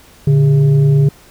sine tone with frequency modulation, 144.4 Hz, D3, 29 cents flat, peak -7 dBFS, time 0.27-1.09 s, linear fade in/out 5 ms, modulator 260 Hz, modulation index 0.44, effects pink hiss -44 dBFS RMS until 1.3 s

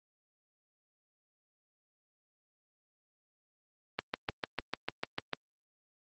click train, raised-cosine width 0.3 ms, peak -15 dBFS, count 10, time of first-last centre 3.99-5.333 s, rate 6.7 Hz, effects high-pass 150 Hz 12 dB/octave + Opus 24 kbps

